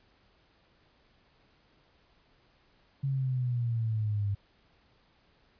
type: exponential sweep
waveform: sine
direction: down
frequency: 138.59 to 99.1 Hz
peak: -27 dBFS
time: 3.03-4.35 s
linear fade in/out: 10 ms
effects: pink hiss -66 dBFS RMS until 5.59 s + resampled to 11025 Hz